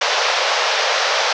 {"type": "band-pass noise", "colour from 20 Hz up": "pink", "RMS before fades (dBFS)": -18, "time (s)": [0.01, 1.33], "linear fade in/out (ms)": 5, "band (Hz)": [490, 5900], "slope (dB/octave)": 48, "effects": []}